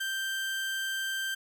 30% pulse tone, 1568 Hz, G6, in tune, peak -28 dBFS, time 0-1.35 s, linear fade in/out 10 ms, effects none

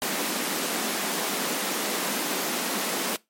pink high-pass noise, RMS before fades -28 dBFS, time 0.02-3.16 s, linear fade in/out 0 ms, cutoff 190 Hz, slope 48 dB/octave, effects noise-tail reverb RT60 0.2 s tail -21 dB re dry + MP3 64 kbps

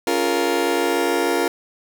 30% pulse chord, Bb minor seventh, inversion first, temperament just, 279.7 / 349.6 / 419.5 / 466.2 Hz, Db4 / F4 / Ab4 / Bb4, +16 / +2 / +17 / 0 cents, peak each -23 / -19 / -25 / -20 dBFS, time 0.07-1.48 s, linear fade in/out 2 ms, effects none

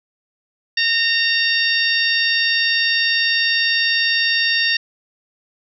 harmonic tone, 920 Hz, A#5, 23 cents flat, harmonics 2 / 3 / 4 / 5 / 6, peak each -19 / -21 / -22 / -23 / -24 dBFS, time 0.77-4.77 s, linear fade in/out 5 ms, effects none

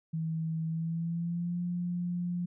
sine tone with pitch glide, 161.3 to 175.9 Hz, E3 to F3, -37 to +13 cents, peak -30 dBFS, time 0.13-2.46 s, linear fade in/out 10 ms, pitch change +150 cents, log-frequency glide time 0.66-1.62 s, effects none

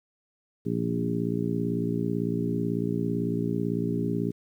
harmonic tone with a mistuned harmonic, 58 Hz, A#1, 8 cents flat, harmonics 2 / 3 / 4 / 5 / 6 / 7, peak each -33 / -30 / -31 / -32 / -37 / -33 dBFS, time 0.65-4.32 s, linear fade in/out 20 ms, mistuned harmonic 2, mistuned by +20 cents, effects 10-bit

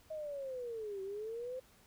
sine linear two-way sweep, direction down then up, 635 to 380 to 522 Hz, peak -39 dBFS, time 0.1-1.6 s, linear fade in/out 10 ms, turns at 1.02 s, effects pink hiss -65 dBFS RMS until 1.86 s

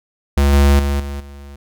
square tone with level steps, 70.4 Hz, C#2, 27 cents sharp, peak -11 / -9 / -16 / -24 / -34 dBFS, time 0.37-1.56 s, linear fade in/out 5 ms, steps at 0.53 / 0.79 / 1 / 1.2 s, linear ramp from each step 2 ms, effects none

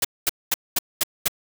white noise bursts, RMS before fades -20 dBFS, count 6, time 0.02-1.282 s, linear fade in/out 5 ms, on 27 ms, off 220 ms, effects none

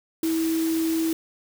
sine tone in noise, 324.6 Hz, E4, 27 cents flat, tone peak -21 dBFS, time 0.23-1.13 s, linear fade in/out 2 ms, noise white, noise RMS -35 dBFS, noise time 0.23-1.13 s, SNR +11 dB, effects none

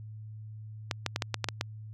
clicks, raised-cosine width 0.2 ms, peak -11 dBFS, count 8, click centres 0.912 / 1.063 / 1.161 / 1.222 / 1.343 / 1.443 / 1.487 / 1.611 s, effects added 108 Hz sine -41 dBFS peak until 1.93 s

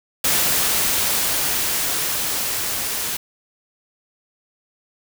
white noise with level ramp, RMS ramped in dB -18 to -25 dBFS, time 0.24-3.17 s, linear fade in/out 5 ms, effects none

